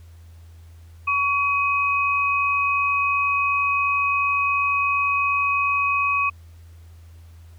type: tone pair together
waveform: sine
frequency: 1124.3 / 2524 Hz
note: C#6 / D#7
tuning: +24 / +24 cents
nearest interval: octave + major second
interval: 1400 cents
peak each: -21 dBFS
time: 1.07-6.3 s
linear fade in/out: 10 ms
effects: added 83 Hz sine -42 dBFS peak until 7.58 s + pink hiss -59 dBFS RMS until 7.58 s